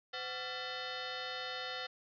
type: tone with frequency modulation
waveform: sine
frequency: 1137 Hz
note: C#6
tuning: 44 cents sharp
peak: -38 dBFS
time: 0.13-1.87 s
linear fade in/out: 10 ms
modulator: 628 Hz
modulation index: 5.2
effects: none